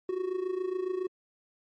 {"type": "tone with amplitude modulation", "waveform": "triangle", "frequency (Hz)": 370, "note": "F#4", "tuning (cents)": 0, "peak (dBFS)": -24, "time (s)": [0.09, 1.07], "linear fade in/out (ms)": 2, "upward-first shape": "sine", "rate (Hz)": 27.2, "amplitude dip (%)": 75, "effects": ["MP3 48 kbps"]}